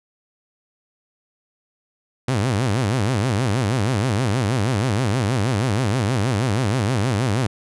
sawtooth tone with vibrato, 114.4 Hz, A#2, 32 cents flat, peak -14 dBFS, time 2.28-7.47 s, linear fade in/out 5 ms, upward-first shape sine, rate 6.3 Hz, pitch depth 280 cents each way, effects resampled to 24000 Hz

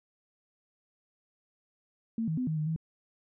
sine tone with pitch steps, 226.4 / 159.4 / 252.9 / 157.4 / 153.2 / 160.7 Hz, A3 / D#3 / B3 / D#3 / D#3 / E3, +50 / +42 / +41 / +20 / -27 / -44 cents, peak -28 dBFS, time 2.18-2.762 s, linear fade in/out 2 ms, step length 97 ms, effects none

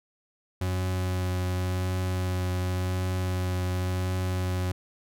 40% pulse tone with vibrato, 91.7 Hz, F#2, 15 cents flat, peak -25 dBFS, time 0.61-4.72 s, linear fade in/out 5 ms, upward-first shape triangle, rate 0.91 Hz, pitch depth 13 cents each way, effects none

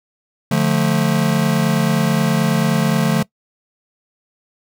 square chord, D minor, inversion none, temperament just, 146.83 / 176.2 / 220.2 Hz, D3 / F3 / A3, 0 / +16 / +2 cents, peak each -19 dBFS, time 0.51-3.23 s, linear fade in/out 5 ms, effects noise-tail reverb RT60 0.1 s tail -22 dB re dry

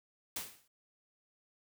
white noise with exponential decay, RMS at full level -36 dBFS, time 0.36-0.68 s, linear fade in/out 5 ms, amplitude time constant 68 ms, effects none

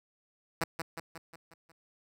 5% pulse tone with echo, 164.81 Hz, E3, in tune, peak -17 dBFS, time 0.61-0.64 s, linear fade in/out 2 ms, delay 180 ms, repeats 6, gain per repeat -5 dB, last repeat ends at 1.72 s, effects none

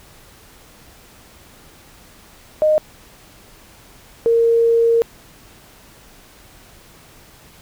sine tone pair in turn, 616 / 462.1 Hz, D#5 / A#4, -17 / -15 cents, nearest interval perfect fourth, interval 498 cents, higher first, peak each -11 dBFS, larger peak neither, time 2.62-2.78 / 4.26-5.02 s, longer second, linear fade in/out 0 ms, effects pink hiss -46 dBFS RMS until 7.61 s

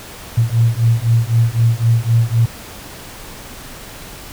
sine beating tone pair, 113.7 / 117.6 Hz, A#2 / A#2, -43 / +16 cents, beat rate 3.9 Hz, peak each -14 dBFS, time 0.37-2.46 s, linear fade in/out 10 ms, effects pink hiss -34 dBFS RMS until 4.32 s

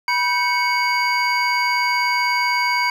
triangle tone cluster, 976 / 1551 / 2218 / 4709 Hz, B5 / G6 / C#7 / D8, -21 / -19 / 0 / +4 cents, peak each -18 / -26 / -19 / -25 dBFS, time 0.08-2.9 s, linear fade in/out 2 ms, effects none

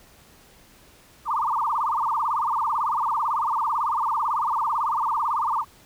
sine tone with vibrato, 1046.5 Hz, C6, in tune, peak -21 dBFS, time 1.25-5.65 s, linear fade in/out 50 ms, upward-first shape sine, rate 18 Hz, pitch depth 280 cents each way, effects pink hiss -53 dBFS RMS until 5.85 s

